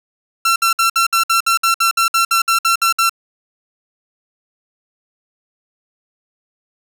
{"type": "tone bursts", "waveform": "sawtooth", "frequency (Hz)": 1352, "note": "E6", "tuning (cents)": 43, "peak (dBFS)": -8, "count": 16, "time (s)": [0.45, 3.095], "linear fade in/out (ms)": 5, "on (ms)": 110, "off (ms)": 59, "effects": []}